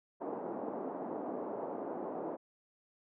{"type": "band-pass noise", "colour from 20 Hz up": "pink", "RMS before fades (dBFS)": -40, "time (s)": [0.2, 2.37], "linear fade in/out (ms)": 20, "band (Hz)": [250, 870], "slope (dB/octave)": 24, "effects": []}